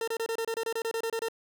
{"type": "tone bursts", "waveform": "40% pulse", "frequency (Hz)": 454.6, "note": "A#4", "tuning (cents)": -43, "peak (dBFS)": -28, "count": 14, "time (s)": [0.01, 1.285], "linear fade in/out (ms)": 2, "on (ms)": 66, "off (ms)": 27, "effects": []}